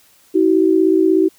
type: tone pair together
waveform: sine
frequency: 321.2 / 377.8 Hz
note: E4 / F#4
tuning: -45 / +36 cents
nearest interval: minor third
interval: 281 cents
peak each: -13 dBFS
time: 0.34-1.29 s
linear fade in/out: 20 ms
effects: white hiss -52 dBFS RMS until 1.38 s